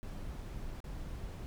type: noise with dropouts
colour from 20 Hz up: brown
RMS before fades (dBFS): -42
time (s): 0.03-1.46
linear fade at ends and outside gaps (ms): 0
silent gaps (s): 0.803-0.842
effects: none